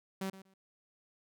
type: tone with echo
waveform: sawtooth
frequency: 191.7 Hz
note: G3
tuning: 38 cents flat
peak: -31 dBFS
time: 0.21-0.3 s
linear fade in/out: 5 ms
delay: 120 ms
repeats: 2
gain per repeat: -15 dB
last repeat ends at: 0.54 s
effects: none